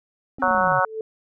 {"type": "clicks", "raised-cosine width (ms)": 2, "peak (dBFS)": -25, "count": 10, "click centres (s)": [0.385, 0.439, 0.479, 0.51, 0.549, 0.58, 0.611, 0.642, 0.674, 0.72]}
{"type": "linear sweep", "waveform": "triangle", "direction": "down", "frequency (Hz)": [273.1, 128.7], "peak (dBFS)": -27, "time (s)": [0.39, 0.8], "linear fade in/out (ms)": 10}
{"type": "harmonic tone", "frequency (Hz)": 185, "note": "F#3", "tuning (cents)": 0, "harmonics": [3, 4, 5, 6, 7, 8], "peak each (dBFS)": [-24, -24, -24, -24, -24, -24], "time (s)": [0.42, 0.85], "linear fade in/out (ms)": 2}
{"type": "tone with exponential growth", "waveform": "sine", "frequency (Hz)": 440, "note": "A4", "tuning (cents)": 0, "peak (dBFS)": -23, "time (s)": [0.68, 1.01], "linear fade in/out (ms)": 2, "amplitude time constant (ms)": 71}
{"effects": []}